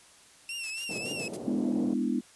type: tone with vibrato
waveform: sawtooth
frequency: 2690 Hz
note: E7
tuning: 34 cents sharp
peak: -31 dBFS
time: 0.49-1.28 s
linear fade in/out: 2 ms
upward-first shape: triangle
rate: 3.6 Hz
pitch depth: 90 cents each way
type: noise with tremolo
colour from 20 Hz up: blue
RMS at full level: -41 dBFS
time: 0.63-1.37 s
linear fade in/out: 10 ms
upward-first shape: square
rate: 7.1 Hz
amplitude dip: 80%
type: band-pass noise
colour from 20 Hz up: white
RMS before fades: -39 dBFS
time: 0.89-1.94 s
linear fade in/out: 5 ms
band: 130 to 560 Hz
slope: 24 dB/octave
type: chord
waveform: sine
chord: E dominant seventh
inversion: first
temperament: equal with one note detuned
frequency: 206.6 / 246.9 / 293.7 / 329.6 Hz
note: G#3 / B3 / D4 / E4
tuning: -9 / 0 / 0 / 0 cents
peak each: -32 / -29 / -33 / -34 dBFS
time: 1.46-2.21 s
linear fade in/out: 20 ms
effects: white hiss -56 dBFS RMS until 2.35 s + resampled to 24000 Hz